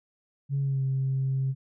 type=tone with pitch glide; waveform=sine; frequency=139.1 to 133.67 Hz; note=C#3 to C3; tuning=+6 to +37 cents; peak=-23 dBFS; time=0.49-1.55 s; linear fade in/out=50 ms; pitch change=-69 cents; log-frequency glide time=0.6-0.83 s; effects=tanh soft clip ceiling -20 dBFS